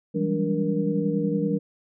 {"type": "tone cluster", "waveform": "sine", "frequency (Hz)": [165.1, 192.2, 202.9, 291.4, 470.8], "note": ["E3", "G3", "G#3", "D4", "A#4"], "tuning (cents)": [3, -34, -40, -13, 17], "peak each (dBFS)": -28, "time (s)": [0.14, 1.59], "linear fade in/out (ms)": 20, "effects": []}